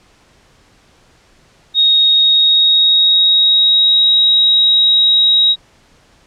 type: tone with pitch glide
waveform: sine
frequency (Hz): 3747 to 3810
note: A#7 to A#7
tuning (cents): +8 to +37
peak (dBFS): -7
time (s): 1.74-5.56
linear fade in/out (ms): 50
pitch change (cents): +29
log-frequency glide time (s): 2.18-4.11
effects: pink hiss -50 dBFS RMS until 6.26 s + low-pass 7000 Hz 12 dB/octave